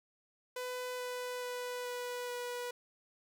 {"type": "tone with pitch steps", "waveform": "sawtooth", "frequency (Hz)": [500, 497.1, 494.3, 491.4, 488.6], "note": ["B4", "B4", "B4", "B4", "B4"], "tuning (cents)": [21, 11, 1, -9, -19], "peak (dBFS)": -34, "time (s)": [0.56, 2.71], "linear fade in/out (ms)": 5, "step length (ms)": 430, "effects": []}